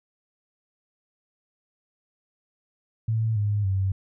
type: tone with pitch steps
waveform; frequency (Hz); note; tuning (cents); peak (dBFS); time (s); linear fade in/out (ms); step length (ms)
sine; 111.6 / 103.53 / 96.04; A2 / G#2 / G2; +25 / -5 / -35; -21; 3.08-3.92; 5; 280
effects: none